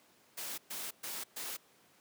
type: noise bursts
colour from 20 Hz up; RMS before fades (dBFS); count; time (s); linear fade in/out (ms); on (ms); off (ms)
white; -41; 4; 0.37-1.57; 10; 210; 120
effects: pink hiss -65 dBFS RMS until 2 s + high-pass 200 Hz 12 dB/octave